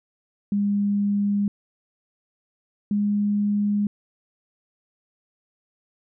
sine tone pair in turn, 202.9 / 205.6 Hz, G#3 / G#3, -40 / -17 cents, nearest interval unison, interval 23 cents, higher second, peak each -19 dBFS, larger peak neither, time 0.52-1.48 / 2.91-3.87 s, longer neither, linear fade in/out 2 ms, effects none

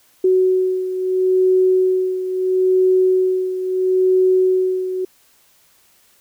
sine beating tone pair, 371.9 / 372.65 Hz, F#4 / F#4, +9 / +12 cents, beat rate 0.75 Hz, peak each -14 / -20 dBFS, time 0.24-5.05 s, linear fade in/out 5 ms, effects white hiss -55 dBFS RMS until 6.2 s

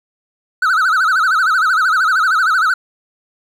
triangle tone with vibrato, 1392 Hz, F6, 6 cents flat, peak -9 dBFS, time 0.62-2.74 s, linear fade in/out 5 ms, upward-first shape sine, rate 13 Hz, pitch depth 180 cents each way, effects none

